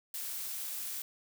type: noise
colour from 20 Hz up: blue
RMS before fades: -39 dBFS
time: 0.14-1.02 s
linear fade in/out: 2 ms
effects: none